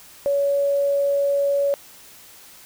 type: tone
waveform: sine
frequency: 563 Hz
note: C#5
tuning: 27 cents sharp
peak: -17 dBFS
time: 0.26-1.74 s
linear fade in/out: 0 ms
effects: white hiss -46 dBFS RMS until 2.65 s